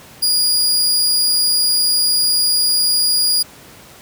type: tone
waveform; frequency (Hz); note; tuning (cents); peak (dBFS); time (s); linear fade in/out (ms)
sawtooth; 4866; D#8; -39; -10; 0.22-3.43; 10
effects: pink hiss -41 dBFS RMS until 4.01 s + high-pass 80 Hz 12 dB/octave